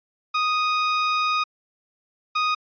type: tone pair in turn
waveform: sawtooth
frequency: 1244.5 / 1244.5 Hz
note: D#6 / D#6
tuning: 0 / 0 cents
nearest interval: unison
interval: 0 cents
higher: neither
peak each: -16 / -16 dBFS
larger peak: neither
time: 0.34-1.44 / 2.35-2.55 s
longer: first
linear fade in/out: 10 ms
effects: resampled to 11025 Hz